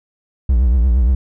triangle tone with vibrato, 61.74 Hz, B1, in tune, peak -8 dBFS, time 0.49-1.15 s, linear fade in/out 5 ms, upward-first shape triangle, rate 8.6 Hz, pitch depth 190 cents each way, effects none

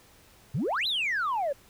sine exponential two-way sweep, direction up then down, 110 to 4139 to 533 Hz, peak -24 dBFS, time 0.54-1.53 s, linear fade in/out 10 ms, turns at 0.87 s, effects tanh soft clip ceiling -23 dBFS + pink hiss -57 dBFS RMS until 1.69 s

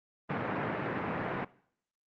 pink band-pass noise, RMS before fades -34 dBFS, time 0.29-1.45 s, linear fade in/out 10 ms, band 130 to 2100 Hz, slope 24 dB/octave, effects noise-tail reverb RT60 0.6 s tail -20 dB re dry + Opus 32 kbps

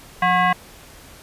sine tone with frequency modulation, 177.7 Hz, F3, 30 cents sharp, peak -14 dBFS, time 0.22-0.53 s, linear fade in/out 5 ms, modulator 907 Hz, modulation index 1.9, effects pink hiss -44 dBFS RMS until 1.22 s + resampled to 32000 Hz

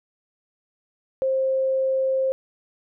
sine tone, 529 Hz, C5, 19 cents sharp, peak -19 dBFS, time 1.22-2.32 s, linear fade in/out 0 ms, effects none

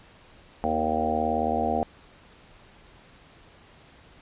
harmonic tone with a mistuned harmonic, 78.3 Hz, D#2, 11 cents sharp, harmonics 1 / 3 / 4 / 5 / 6 / 7 / 8 / 9 / 10, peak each -36 / -30 / -35 / -38 / -32 / -32 / -36 / -28 / -29 dBFS, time 0.64-1.83 s, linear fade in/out 0 ms, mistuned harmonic 5, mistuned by -16 cents, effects pink hiss -53 dBFS RMS until 4.21 s + resampled to 8000 Hz

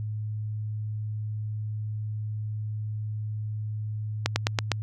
slowing click train, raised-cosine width 0.2 ms, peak -5 dBFS, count 5, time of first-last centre 4.26-4.717 s, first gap 100 ms, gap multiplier 1.09, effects added 107 Hz sine -29 dBFS peak until 4.82 s

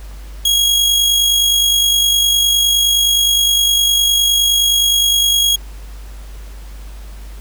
sawtooth tone with amplitude modulation, 3300 Hz, G#7, 12 cents flat, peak -6 dBFS, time 0.45-5.56 s, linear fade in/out 5 ms, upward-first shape sine, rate 49.7 Hz, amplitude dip 40%, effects added 50 Hz sine -29 dBFS peak until 7.4 s + pink hiss -43 dBFS RMS until 7.4 s

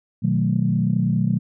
sine chord, B dominant seventh, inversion none, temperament equal, 123.47 / 155.56 / 185 / 220 Hz, B2 / D#3 / F#3 / A3, 0 / 0 / 0 / 0 cents, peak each -22 / -23 / -21 / -24 dBFS, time 0.22-1.39 s, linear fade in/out 20 ms, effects tanh soft clip ceiling -6 dBFS

